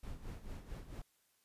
brown noise with tremolo, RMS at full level -44 dBFS, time 0.03-1.02 s, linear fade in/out 5 ms, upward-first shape sine, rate 4.5 Hz, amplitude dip 70%, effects white hiss -75 dBFS RMS until 1.44 s + resampled to 32000 Hz

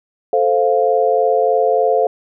sine chord, F major, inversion first, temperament equal, 440 / 523.3 / 698.5 Hz, A4 / C5 / F5, 0 / 0 / 0 cents, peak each -16 dBFS, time 0.33-2.07 s, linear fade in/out 2 ms, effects none

